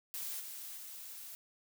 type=noise with level steps; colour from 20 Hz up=blue; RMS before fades=-41 / -46 / -48 dBFS; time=0.14-1.35 s; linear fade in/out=0 ms; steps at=0.39 / 0.76 s; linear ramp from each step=20 ms; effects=none